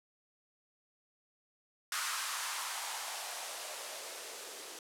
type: noise with band-pass filter sweep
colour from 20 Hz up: violet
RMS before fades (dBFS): -40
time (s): 1.92-4.79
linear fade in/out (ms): 2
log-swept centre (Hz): 1300 to 380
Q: 2.7
effects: low-pass 11000 Hz 12 dB/octave